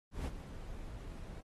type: noise with ADSR envelope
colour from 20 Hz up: brown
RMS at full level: -35 dBFS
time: 0.11-1.41 s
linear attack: 150 ms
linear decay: 43 ms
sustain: -11 dB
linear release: 7 ms
effects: AAC 32 kbps